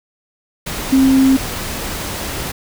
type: tone in noise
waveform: sine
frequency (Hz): 266.1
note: C4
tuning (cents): +29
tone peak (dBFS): -8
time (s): 0.92-1.37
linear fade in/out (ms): 10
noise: pink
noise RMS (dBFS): -24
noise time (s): 0.66-2.52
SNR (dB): +13
effects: none